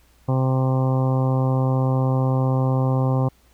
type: harmonic tone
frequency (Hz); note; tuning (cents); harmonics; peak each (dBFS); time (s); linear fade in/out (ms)
130.81; C3; 0; 1 / 2 / 3 / 4 / 5 / 6 / 7 / 8 / 9; -18 / -26 / -32 / -28 / -36 / -32 / -36 / -34 / -41; 0.28-3.29; 10
effects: added 60 Hz sine -56 dBFS peak until 3.53 s + pink hiss -59 dBFS RMS until 3.53 s